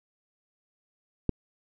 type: click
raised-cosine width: 3 ms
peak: -11 dBFS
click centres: 1.293 s
effects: none